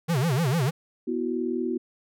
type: tone with vibrato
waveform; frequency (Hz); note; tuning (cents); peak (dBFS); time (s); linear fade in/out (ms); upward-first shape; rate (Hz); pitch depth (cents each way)
square; 146.1; D3; -9; -22; 0.08-0.71; 20; sine; 6.7; 300
type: chord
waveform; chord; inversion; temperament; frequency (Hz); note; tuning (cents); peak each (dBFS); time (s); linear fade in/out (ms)
sine; B suspended fourth; none; equal with one note detuned; 245.5 / 329.6 / 370; B3 / E4 / F#4; -10 / 0 / 0; -29 / -30 / -29; 1.07-1.78; 10
effects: none